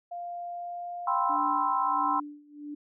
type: tone with pitch glide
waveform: sine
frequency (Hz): 698.5 to 703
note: F5 to F5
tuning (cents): 0 to +11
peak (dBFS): -34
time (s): 0.11-1.37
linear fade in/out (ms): 10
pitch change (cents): +11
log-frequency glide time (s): 0.48-1.04
type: chord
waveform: sine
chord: C major seventh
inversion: second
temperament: equal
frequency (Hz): 784 / 987.8 / 1046.5 / 1318.5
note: G5 / B5 / C6 / E6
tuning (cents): 0 / 0 / 0 / 0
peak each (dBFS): -31 / -30 / -27 / -32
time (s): 1.07-2.2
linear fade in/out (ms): 5
type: tone with tremolo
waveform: sine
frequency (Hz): 293.7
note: D4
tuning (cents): 0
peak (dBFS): -34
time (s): 1.29-2.75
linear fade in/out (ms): 10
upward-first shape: sine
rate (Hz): 1.5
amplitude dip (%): 90
effects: none